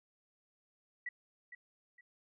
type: tone with echo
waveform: sine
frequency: 1949 Hz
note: B6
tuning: 23 cents flat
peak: -37 dBFS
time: 1.06-1.09 s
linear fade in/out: 5 ms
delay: 460 ms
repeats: 2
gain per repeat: -10 dB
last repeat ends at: 2.01 s
effects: none